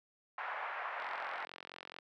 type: band-pass noise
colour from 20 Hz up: pink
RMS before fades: -41 dBFS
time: 0.38-1.45 s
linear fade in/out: 2 ms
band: 710 to 2000 Hz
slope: 24 dB/octave
type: click train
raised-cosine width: 0.3 ms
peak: -30 dBFS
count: 45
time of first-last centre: 1-1.987 s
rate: 44.6 Hz
effects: high-pass 400 Hz 12 dB/octave